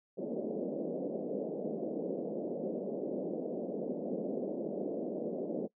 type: band-pass noise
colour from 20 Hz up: white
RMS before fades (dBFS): -37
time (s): 0.17-5.68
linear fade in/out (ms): 20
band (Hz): 180 to 580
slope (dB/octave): 48
effects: noise-tail reverb RT60 0.1 s tail -23 dB re dry